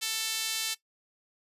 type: tone with high-pass filter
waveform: sawtooth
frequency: 442.7 Hz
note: A4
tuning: 11 cents sharp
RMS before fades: -32 dBFS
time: 0.01-0.75 s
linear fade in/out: 20 ms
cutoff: 3500 Hz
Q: 1.1
effects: noise-tail reverb RT60 0.1 s tail -17 dB re dry + resampled to 32000 Hz